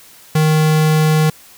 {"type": "tone", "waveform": "square", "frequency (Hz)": 155.56, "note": "D#3", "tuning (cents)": 0, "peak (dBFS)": -11, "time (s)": [0.35, 1.3], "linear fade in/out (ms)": 5, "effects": ["white hiss -43 dBFS RMS until 1.57 s"]}